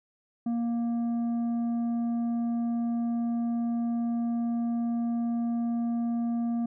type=tone with tanh clipping; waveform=sine; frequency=234.4 Hz; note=A#3; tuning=10 cents sharp; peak=-27 dBFS; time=0.46-6.66 s; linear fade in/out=5 ms; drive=6 dB; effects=none